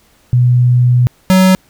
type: tone pair in turn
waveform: sine / square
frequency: 123.47 / 187.15 Hz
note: B2 / F#3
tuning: 0 / +20 cents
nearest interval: perfect fifth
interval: 720 cents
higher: second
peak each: -6 dBFS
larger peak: neither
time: 0.33-1.07 / 1.3-1.55 s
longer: first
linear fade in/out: 0 ms
effects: pink hiss -51 dBFS RMS until 1.69 s